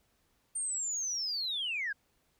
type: linear sweep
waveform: sine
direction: down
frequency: 8870 to 1551 Hz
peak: -31 dBFS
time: 0.55-1.93 s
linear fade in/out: 10 ms
effects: tanh soft clip ceiling -27 dBFS + pink hiss -73 dBFS RMS until 2.39 s